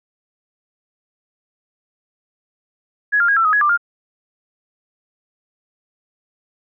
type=tone with pitch steps; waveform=sine; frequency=1675 / 1399 / 1638 / 1339 / 1259 / 1676 / 1186 / 1405 Hz; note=G#6 / F6 / G#6 / E6 / D#6 / G#6 / D6 / F6; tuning=+14 / +3 / -24 / +27 / +20 / +15 / +17 / +10 cents; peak=-12 dBFS; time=3.12-3.776 s; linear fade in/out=20 ms; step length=82 ms; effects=none